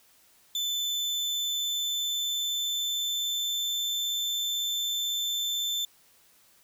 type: tone with pitch glide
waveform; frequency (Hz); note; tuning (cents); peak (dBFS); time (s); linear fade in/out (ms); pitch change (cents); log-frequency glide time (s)
35% pulse; 3520 to 3542; A7 to A7; 0 to +11; -26; 0.55-5.85; 2; +11; 0.85-3.94
effects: white hiss -61 dBFS RMS until 6.63 s